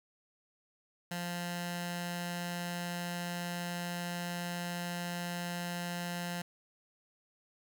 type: tone with notch filter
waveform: 15% pulse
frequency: 174.61 Hz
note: F3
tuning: in tune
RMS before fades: -38 dBFS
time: 1.11-6.42 s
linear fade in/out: 5 ms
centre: 390 Hz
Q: 0.63
effects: 11-bit